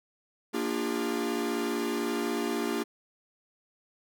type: chord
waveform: 45% pulse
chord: Bb dominant seventh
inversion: none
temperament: equal with one note detuned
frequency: 233.1 / 293.7 / 349.2 / 405.1 Hz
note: Bb3 / D4 / F4 / Ab4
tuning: 0 / 0 / 0 / -43 cents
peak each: -34 dBFS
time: 0.53-2.84 s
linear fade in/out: 20 ms
effects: none